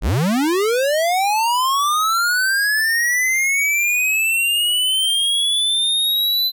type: linear sweep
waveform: square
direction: up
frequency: 32.06 to 4040 Hz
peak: -16 dBFS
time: 0.01-6.52 s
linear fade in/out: 50 ms
effects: none